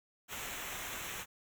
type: noise with comb filter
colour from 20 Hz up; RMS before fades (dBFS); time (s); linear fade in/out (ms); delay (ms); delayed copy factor
pink; -42; 0.28-1.26; 50; 0.21; -0.7
effects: none